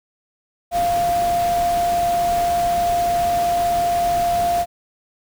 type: tone in noise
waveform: sine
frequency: 696 Hz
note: F5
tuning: 6 cents flat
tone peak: -16 dBFS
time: 0.71-4.66 s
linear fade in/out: 50 ms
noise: pink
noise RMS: -30 dBFS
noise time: 0.71-4.66 s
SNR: +11 dB
effects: none